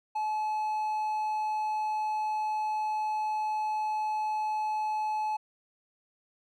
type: tone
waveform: triangle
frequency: 858 Hz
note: A5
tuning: 44 cents flat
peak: -26 dBFS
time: 0.15-5.37 s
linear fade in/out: 10 ms
effects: none